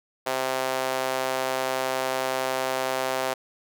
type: tone with high-pass filter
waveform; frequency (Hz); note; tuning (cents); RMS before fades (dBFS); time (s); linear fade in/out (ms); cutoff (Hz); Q
sawtooth; 130.81; C3; 0; -27; 0.26-3.34; 10; 600; 1.6
effects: none